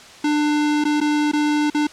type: tone with dropouts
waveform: square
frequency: 298 Hz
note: D4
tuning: 25 cents sharp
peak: -17 dBFS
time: 0.24-1.87 s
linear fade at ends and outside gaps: 5 ms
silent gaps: 0.841-0.851 / 1.004-1.012 / 1.316-1.333 / 1.701-1.746 s
effects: white hiss -42 dBFS RMS until 1.92 s + low-pass 6000 Hz 12 dB/octave